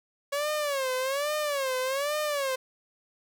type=tone with vibrato; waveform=sawtooth; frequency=557 Hz; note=C#5; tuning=8 cents sharp; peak=-23 dBFS; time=0.32-2.56 s; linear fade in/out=10 ms; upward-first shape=sine; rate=1.2 Hz; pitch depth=150 cents each way; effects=none